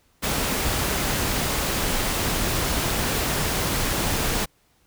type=noise; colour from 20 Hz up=pink; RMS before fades=-24 dBFS; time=0.22-4.46 s; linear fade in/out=20 ms; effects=pink hiss -63 dBFS RMS until 4.86 s